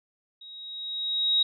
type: tone with level ramp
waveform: sine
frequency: 3800 Hz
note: A#7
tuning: 33 cents sharp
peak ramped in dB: -43 to -18 dBFS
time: 0.41-1.43 s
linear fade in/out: 5 ms
effects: none